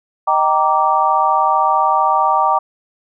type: chord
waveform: sine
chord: Eb major seventh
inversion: none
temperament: just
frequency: 622.3 / 777.8 / 933.4 / 1166.7 Hz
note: Eb5 / G5 / Bb5 / D6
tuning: 0 / -14 / +2 / -12 cents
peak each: -22 / -16 / -16 / -16 dBFS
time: 0.27-2.59 s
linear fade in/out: 10 ms
effects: none